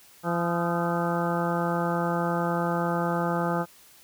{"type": "harmonic tone with a mistuned harmonic", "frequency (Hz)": 170.9, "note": "F3", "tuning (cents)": -37, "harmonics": [1, 2, 3, 4, 5, 6, 7, 8, 9], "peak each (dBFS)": [-28, -32, -31, -33, -32, -39, -33, -39, -38], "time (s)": [0.23, 3.66], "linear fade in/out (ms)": 50, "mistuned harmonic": 7, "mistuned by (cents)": 58, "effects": ["white hiss -54 dBFS RMS until 4.03 s"]}